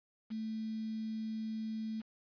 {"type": "tone with quantisation", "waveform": "sine", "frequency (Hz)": 220, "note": "A3", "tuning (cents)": 0, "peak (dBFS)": -36, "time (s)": [0.3, 2.02], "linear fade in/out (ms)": 20, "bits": 9, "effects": ["resampled to 11025 Hz"]}